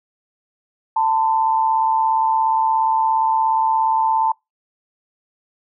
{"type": "tone pair together", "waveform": "sine", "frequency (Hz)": [888, 1025.1], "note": ["A5", "C6"], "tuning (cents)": [16, -36], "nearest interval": "major second", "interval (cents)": 248, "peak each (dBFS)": [-15, -23], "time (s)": [0.96, 4.32], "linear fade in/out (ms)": 5, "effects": ["noise-tail reverb RT60 0.2 s tail -26 dB re dry"]}